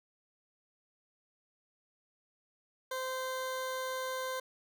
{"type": "tone", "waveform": "20% pulse", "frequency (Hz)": 518, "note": "C5", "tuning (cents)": -17, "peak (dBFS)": -30, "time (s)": [2.91, 4.4], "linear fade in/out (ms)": 5, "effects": []}